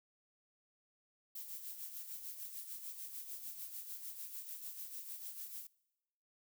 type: noise with tremolo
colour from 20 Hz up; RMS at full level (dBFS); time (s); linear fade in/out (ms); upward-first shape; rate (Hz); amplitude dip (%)
violet; -45; 1.35-5.67; 5; sine; 6.7; 55
effects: noise-tail reverb RT60 1.0 s tail -24 dB re dry